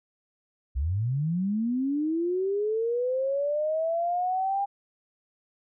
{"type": "linear sweep", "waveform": "sine", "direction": "up", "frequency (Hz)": [59.4, 806], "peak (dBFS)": -24, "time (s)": [0.75, 4.66], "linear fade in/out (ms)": 20, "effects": []}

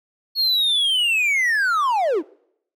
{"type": "linear sweep", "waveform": "triangle", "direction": "down", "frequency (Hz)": [4360, 268.9], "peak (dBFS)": -15, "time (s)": [0.35, 2.23], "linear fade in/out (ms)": 50, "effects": ["noise-tail reverb RT60 0.7 s tail -23 dB re dry"]}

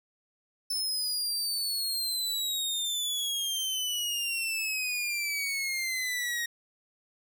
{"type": "exponential sweep", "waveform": "sawtooth", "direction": "down", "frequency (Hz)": [5290, 1873], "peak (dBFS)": -26, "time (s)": [0.7, 6.46], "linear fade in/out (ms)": 5, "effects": []}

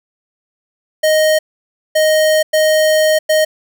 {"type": "tone bursts at uneven times", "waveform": "square", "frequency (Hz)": 622.3, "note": "D#5", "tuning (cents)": 0, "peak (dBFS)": -10, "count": 4, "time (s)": [[1.03, 1.39], [1.95, 2.43], [2.53, 3.19], [3.29, 3.45]], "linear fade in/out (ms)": 10, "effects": []}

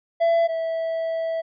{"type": "tone pair in turn", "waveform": "triangle", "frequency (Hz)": [670, 654.7], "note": ["E5", "E5"], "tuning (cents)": [28, -12], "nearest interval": "unison", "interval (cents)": 40, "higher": "first", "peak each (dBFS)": [-14, -21], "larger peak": "first", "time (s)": [[0.2, 0.48], [0.48, 1.42]], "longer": "second", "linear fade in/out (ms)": 20, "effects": ["resampled to 11025 Hz"]}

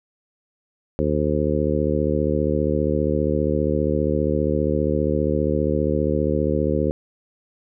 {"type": "harmonic tone", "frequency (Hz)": 75, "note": "D2", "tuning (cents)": 37, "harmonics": [1, 2, 3, 4, 5, 6, 7], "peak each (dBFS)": [-26, -26, -26, -26, -26, -26, -26], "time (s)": [0.99, 6.91], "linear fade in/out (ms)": 0, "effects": []}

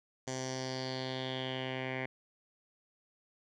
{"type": "tone with low-pass filter sweep", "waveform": "10% pulse", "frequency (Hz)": 130.1, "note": "C3", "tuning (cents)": -9, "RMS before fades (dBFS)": -38, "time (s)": [0.27, 2.06], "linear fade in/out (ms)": 5, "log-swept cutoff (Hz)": [6600, 2200], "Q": 4.7, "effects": []}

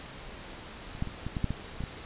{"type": "clicks", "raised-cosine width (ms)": 5, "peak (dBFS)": [-29, -17, -25, -21, -19, -14, -19, -23, -22], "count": 9, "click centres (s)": [0.951, 1.024, 1.073, 1.266, 1.368, 1.443, 1.506, 1.806, 1.838], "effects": ["pink hiss -44 dBFS RMS until 2.05 s", "resampled to 8000 Hz"]}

